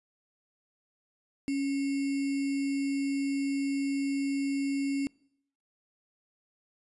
sine tone with sample-and-hold, 277.2 Hz, C#4, in tune, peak -27 dBFS, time 1.48-5.07 s, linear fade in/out 0 ms, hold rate 2450 Hz, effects noise-tail reverb RT60 0.7 s tail -25 dB re dry + resampled to 24000 Hz

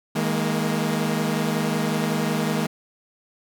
sawtooth chord, D# suspended fourth, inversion none, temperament equal with one note detuned, 159.02 / 207.7 / 233.1 Hz, D#3 / G#3 / A#3, +38 / 0 / 0 cents, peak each -22 dBFS, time 0.15-2.67 s, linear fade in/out 10 ms, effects none

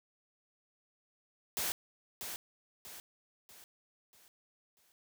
white noise with echo, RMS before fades -35 dBFS, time 1.57-1.72 s, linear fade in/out 0 ms, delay 640 ms, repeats 5, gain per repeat -7 dB, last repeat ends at 4.92 s, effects none

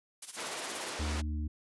blue noise with tremolo, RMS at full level -38 dBFS, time 0.22-0.93 s, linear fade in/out 5 ms, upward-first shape sine, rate 17 Hz, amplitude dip 80%
pink band-pass noise, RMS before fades -40 dBFS, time 0.36-1.22 s, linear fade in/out 20 ms, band 400 to 7900 Hz, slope 12 dB/octave
harmonic tone, 75.6 Hz, D#2, 49 cents flat, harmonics 1 / 3 / 4, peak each -32 / -43 / -45 dBFS, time 0.99-1.48 s, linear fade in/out 10 ms
effects resampled to 24000 Hz

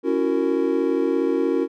triangle chord, F# dominant seventh, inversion second, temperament just, 277.5 / 333 / 370 / 462.5 Hz, C#4 / E4 / F#4 / A#4, +2 / +18 / 0 / -14 cents, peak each -22 dBFS, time 0.03-1.68 s, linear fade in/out 50 ms, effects none

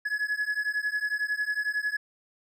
triangle beating tone pair, 1688 / 1699 Hz, G#6 / G#6, +28 / +39 cents, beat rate 11 Hz, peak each -28 dBFS, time 0.05-1.97 s, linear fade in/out 10 ms, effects none

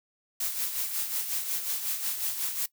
blue noise with tremolo, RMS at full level -29 dBFS, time 0.4-2.66 s, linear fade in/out 5 ms, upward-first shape sine, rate 5.5 Hz, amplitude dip 55%, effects noise-tail reverb RT60 0.1 s tail -19 dB re dry

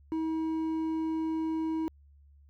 sine tone with hard clipping, 320 Hz, D#4, 49 cents sharp, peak -30 dBFS, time 0.12-1.88 s, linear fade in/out 0 ms, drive 5 dB, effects added 71 Hz sine -55 dBFS peak until 2.49 s

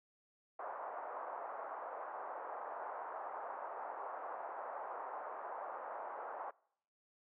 pink band-pass noise, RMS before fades -45 dBFS, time 0.59-6.51 s, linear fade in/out 5 ms, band 620 to 1200 Hz, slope 24 dB/octave, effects noise-tail reverb RT60 0.7 s tail -25 dB re dry + low-pass 2000 Hz 12 dB/octave

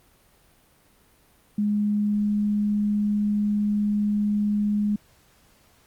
sine tone, 207.7 Hz, G#3, in tune, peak -20 dBFS, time 1.58-4.96 s, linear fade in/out 5 ms, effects pink hiss -59 dBFS RMS until 5.86 s + Opus 32 kbps

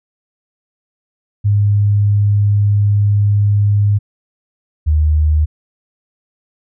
sine tone pair in turn, 102.6 / 76.66 Hz, G#2 / D#2, -21 / -25 cents, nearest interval perfect fourth, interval 504 cents, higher first, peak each -9 dBFS, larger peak neither, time 1.44-3.99 / 4.86-5.46 s, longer first, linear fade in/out 20 ms, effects none

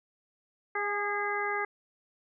harmonic tone with a mistuned harmonic, 408.8 Hz, G#4, 27 cents flat, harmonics 1 / 2 / 3 / 4 / 5, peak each -35 / -35 / -35 / -35 / -35 dBFS, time 0.75-1.65 s, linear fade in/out 5 ms, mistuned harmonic 2, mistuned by +21 cents, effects none

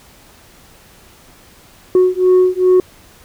sine beating tone pair, 366.1 / 368.6 Hz, F#4 / F#4, -18 / -7 cents, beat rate 2.5 Hz, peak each -10 dBFS, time 1.95-2.8 s, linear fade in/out 2 ms, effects tanh soft clip ceiling -5 dBFS + pink hiss -45 dBFS RMS until 3.24 s

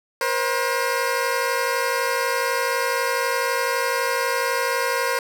15% pulse tone pair together, 479.5 / 531.5 Hz, A#4 / C5, +49 / +27 cents, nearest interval major second, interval 178 cents, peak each -17 dBFS, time 0.21-5.19 s, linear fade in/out 2 ms, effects none

